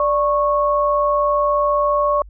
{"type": "tone pair together", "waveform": "sine", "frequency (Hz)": [587.3, 1101.3], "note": ["D5", "C#6"], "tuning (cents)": [0, -12], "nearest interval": "major seventh", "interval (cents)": 1088, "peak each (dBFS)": -17, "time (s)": [0, 2.22], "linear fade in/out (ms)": 2, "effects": ["added 50 Hz sine -37 dBFS peak until 2.29 s"]}